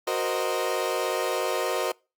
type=chord; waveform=30% pulse; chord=C half-diminished seventh; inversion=second; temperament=equal; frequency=370 / 466.2 / 523.3 / 622.3 Hz; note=Gb4 / Bb4 / C5 / Eb5; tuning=0 / 0 / 0 / 0 cents; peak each=-28 dBFS; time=0.07-1.92 s; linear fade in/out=5 ms; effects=noise-tail reverb RT60 0.3 s tail -26 dB re dry + Opus 48 kbps

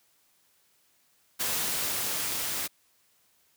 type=noise with level ramp; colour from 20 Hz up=white; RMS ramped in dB=-29 to -32 dBFS; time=1.39-2.68 s; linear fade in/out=20 ms; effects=white hiss -67 dBFS RMS until 3.56 s + high-pass 60 Hz 12 dB/octave

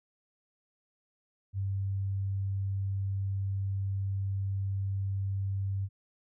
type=tone; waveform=sine; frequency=97.7 Hz; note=G2; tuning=5 cents flat; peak=-29 dBFS; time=1.53-5.89 s; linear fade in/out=50 ms; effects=none

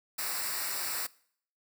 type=noise with comb filter; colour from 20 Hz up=white; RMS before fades=-34 dBFS; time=0.18-1.07 s; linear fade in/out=10 ms; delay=0.31 ms; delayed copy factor=-0.75; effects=noise-tail reverb RT60 0.6 s tail -22 dB re dry

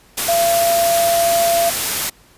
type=tone in noise; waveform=sine; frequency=680 Hz; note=F5; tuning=46 cents flat; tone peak=-13 dBFS; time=0.28-1.7 s; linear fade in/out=10 ms; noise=white; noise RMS=-20 dBFS; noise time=0.17-2.1 s; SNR=+4 dB; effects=pink hiss -50 dBFS RMS until 2.37 s + resampled to 32000 Hz

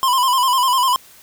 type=tone with vibrato; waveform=square; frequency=1022 Hz; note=C6; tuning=41 cents flat; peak=-14 dBFS; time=0.03-0.96 s; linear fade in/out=0 ms; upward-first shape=square; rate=10 Hz; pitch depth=59 cents each way; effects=white hiss -46 dBFS RMS until 1.22 s

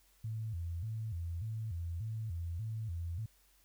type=tone with vibrato; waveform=sine; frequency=96.9 Hz; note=G2; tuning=20 cents flat; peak=-36 dBFS; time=0.24-3.26 s; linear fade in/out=5 ms; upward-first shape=square; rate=1.7 Hz; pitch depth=230 cents each way; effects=added 48 Hz sine -69 dBFS peak until 3.64 s + white hiss -69 dBFS RMS until 3.64 s

